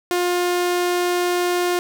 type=tone; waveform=sawtooth; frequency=354.8 Hz; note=F4; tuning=27 cents sharp; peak=-14 dBFS; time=0.11-1.79 s; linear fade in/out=0 ms; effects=none